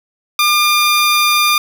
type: tone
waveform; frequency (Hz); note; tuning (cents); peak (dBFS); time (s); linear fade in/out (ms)
15% pulse; 1202; D6; +40; -4; 0.39-1.58; 2
effects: none